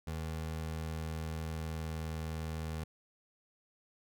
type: tone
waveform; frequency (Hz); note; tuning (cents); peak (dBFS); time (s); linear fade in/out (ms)
25% pulse; 79.7; D#2; +42; -33; 0.07-2.84; 5
effects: none